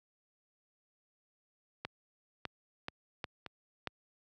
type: clicks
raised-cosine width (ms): 0.3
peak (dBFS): -21 / -21 / -21 / -20 / -26 / -19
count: 6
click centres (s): 1.85 / 2.453 / 2.884 / 3.242 / 3.463 / 3.873
effects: high-pass 80 Hz 12 dB/octave